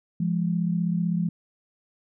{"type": "tone pair together", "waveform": "sine", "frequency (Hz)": [171, 206.8], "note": ["F3", "G#3"], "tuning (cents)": [-36, -7], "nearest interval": "minor third", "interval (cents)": 329, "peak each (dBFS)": [-23, -28], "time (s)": [0.2, 1.29], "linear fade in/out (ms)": 5, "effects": []}